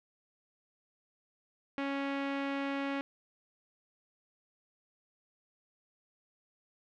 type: tone with low-pass filter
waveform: sawtooth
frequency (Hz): 277.2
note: C#4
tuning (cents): 0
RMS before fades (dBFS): -35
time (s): 1.78-3.01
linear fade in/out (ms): 0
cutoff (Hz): 2500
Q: 1.6
effects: none